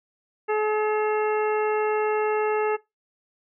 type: harmonic tone with a mistuned harmonic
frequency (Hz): 427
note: G#4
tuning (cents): +48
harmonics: 1 / 2 / 3 / 4 / 5 / 6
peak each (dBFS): -22 / -28 / -32 / -34 / -36 / -38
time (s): 0.48-2.77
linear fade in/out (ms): 20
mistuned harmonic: 6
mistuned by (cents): +100
effects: noise-tail reverb RT60 0.2 s tail -21 dB re dry